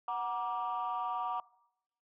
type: chord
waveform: sine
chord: Gb augmented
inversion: none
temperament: equal with one note detuned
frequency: 740 / 947 / 1174.7 Hz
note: Gb5 / Bb5 / D6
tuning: 0 / +27 / 0 cents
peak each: -36 / -35 / -36 dBFS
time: 0.08-1.4 s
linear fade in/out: 2 ms
effects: noise-tail reverb RT60 0.8 s tail -22 dB re dry + tanh soft clip ceiling -27 dBFS